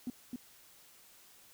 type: tone with echo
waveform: sine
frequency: 246.9 Hz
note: B3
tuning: in tune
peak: -33 dBFS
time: 0.07-0.1 s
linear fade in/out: 2 ms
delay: 260 ms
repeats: 1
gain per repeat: -3 dB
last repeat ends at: 0.36 s
effects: tanh soft clip ceiling -31 dBFS + white hiss -60 dBFS RMS until 1.53 s

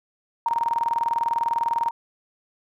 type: tone with tremolo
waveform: sine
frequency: 930 Hz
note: A#5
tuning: 4 cents flat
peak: -18 dBFS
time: 0.46-1.91 s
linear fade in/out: 2 ms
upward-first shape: square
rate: 20 Hz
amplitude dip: 75%
effects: none

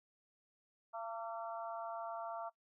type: harmonic tone with a mistuned harmonic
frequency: 226.9 Hz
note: A#3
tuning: 47 cents flat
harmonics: 3 / 4 / 5 / 6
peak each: -44 / -46 / -48 / -50 dBFS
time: 0.93-2.5 s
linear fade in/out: 20 ms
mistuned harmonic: 5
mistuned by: +32 cents
effects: noise-tail reverb RT60 0.1 s tail -20 dB re dry

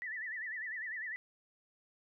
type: tone with vibrato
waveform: sine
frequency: 1859 Hz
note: A#6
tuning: 5 cents flat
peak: -38 dBFS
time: 0.02-1.16 s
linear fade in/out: 0 ms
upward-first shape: sine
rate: 10 Hz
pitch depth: 140 cents each way
effects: none

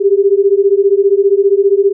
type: beating tone pair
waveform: sine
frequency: 389.7 / 404.7 Hz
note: G4 / G#4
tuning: -10 / -45 cents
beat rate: 15 Hz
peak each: -10 dBFS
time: 0-1.93 s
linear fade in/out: 20 ms
effects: none

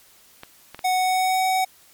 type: clicks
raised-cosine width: 0.3 ms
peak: -20 dBFS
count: 3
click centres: 0.434 / 0.746 / 0.792 s
type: tone with pitch glide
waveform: square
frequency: 740 to 751.6 Hz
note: F#5 to F#5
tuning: 0 to +27 cents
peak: -19 dBFS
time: 0.84-1.65 s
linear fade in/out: 10 ms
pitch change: +27 cents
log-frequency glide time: 0.94-1.44 s
effects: white hiss -53 dBFS RMS until 1.93 s + MP3 96 kbps

